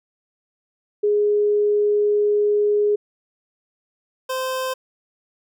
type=tone pair in turn; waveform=sine / 25% pulse; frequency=415.3 / 518.4 Hz; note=G#4 / C5; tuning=0 / -16 cents; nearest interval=major third; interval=384 cents; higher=second; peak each=-15 / -19 dBFS; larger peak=first; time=1.03-2.96 / 4.29-4.74 s; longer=first; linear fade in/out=10 ms; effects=none